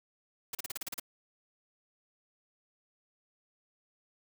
white noise bursts, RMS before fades -37 dBFS, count 9, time 0.53-0.998 s, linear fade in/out 5 ms, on 20 ms, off 36 ms, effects none

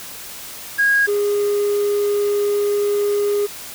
triangle tone pair in turn, 1639 / 409.8 Hz, G#6 / G#4, -23 / -23 cents, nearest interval 2 octaves, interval 2400 cents, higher first, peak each -9 / -13 dBFS, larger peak first, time 0.78-1.07 / 1.07-3.47 s, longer second, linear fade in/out 20 ms, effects tanh soft clip ceiling -10 dBFS + white hiss -34 dBFS RMS until 3.74 s

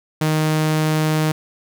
sawtooth tone, 155.56 Hz, D#3, in tune, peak -12 dBFS, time 0.21-1.32 s, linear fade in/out 5 ms, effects none

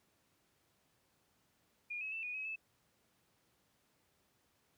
sine tone with pitch steps, 2428 / 2567 / 2659 / 2465 / 2549 / 2615 Hz, D#7 / E7 / E7 / D#7 / D#7 / E7, -43 / -47 / +14 / -17 / +41 / -15 cents, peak -39 dBFS, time 1.9-2.56 s, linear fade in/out 10 ms, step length 110 ms, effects pink hiss -75 dBFS RMS until 4.77 s + high-pass 80 Hz 12 dB/octave

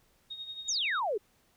sine tone with tremolo, 3729 Hz, A#7, in tune, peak -36 dBFS, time 0.3-1 s, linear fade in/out 10 ms, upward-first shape triangle, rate 11 Hz, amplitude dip 70%
sine exponential sweep, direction down, 7300 to 376.3 Hz, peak -28 dBFS, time 0.68-1.18 s, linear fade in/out 10 ms
effects pink hiss -68 dBFS RMS until 1.56 s

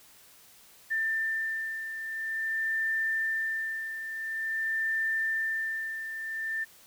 sine beating tone pair, 1787 / 1787.48 Hz, A6 / A6, +26 / +27 cents, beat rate 0.48 Hz, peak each -29 / -36 dBFS, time 0.9-6.65 s, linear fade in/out 20 ms, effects white hiss -56 dBFS RMS until 6.86 s

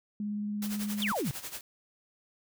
sine tone with vibrato, 207.7 Hz, G#3, in tune, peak -31 dBFS, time 0.2-1.12 s, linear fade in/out 2 ms, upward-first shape triangle, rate 18 Hz, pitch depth 14 cents each way
white noise with tremolo, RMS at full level -38 dBFS, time 0.62-1.61 s, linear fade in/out 2 ms, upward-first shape sine, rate 11 Hz, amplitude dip 75%
sine exponential sweep, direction down, 3729 to 117.1 Hz, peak -29 dBFS, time 1.02-1.31 s, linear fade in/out 0 ms
effects none

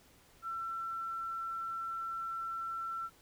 sine tone, 1345 Hz, E6, 34 cents sharp, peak -36 dBFS, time 0.42-3.1 s, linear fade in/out 50 ms, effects pink hiss -63 dBFS RMS until 3.21 s

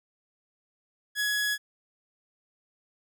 sawtooth tone, 1681 Hz, G#6, 20 cents sharp, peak -22 dBFS, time 1.15-1.58 s, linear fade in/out 50 ms, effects none

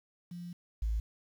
sine tone pair in turn, 174.61 / 54.67 Hz, F3 / A1, 0 / -10 cents, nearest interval octave + minor sixth, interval 2010 cents, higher first, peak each -40 / -28 dBFS, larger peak second, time 0.31-0.53 / 0.82-1 s, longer first, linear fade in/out 5 ms, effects tanh soft clip ceiling -24 dBFS + 10-bit

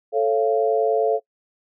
sine chord, A augmented, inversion none, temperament just, 440 / 550 / 687.5 Hz, A4 / C#5 / E#5, 0 / -14 / -27 cents, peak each -19 / -23 / -22 dBFS, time 0.12-1.2 s, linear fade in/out 50 ms, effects noise-tail reverb RT60 0.1 s tail -23 dB re dry

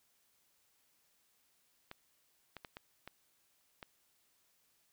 clicks, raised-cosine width 0.3 ms, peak -30 dBFS, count 6, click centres 1.914 / 2.567 / 2.648 / 2.769 / 3.076 / 3.828 s, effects white hiss -74 dBFS RMS until 4.92 s

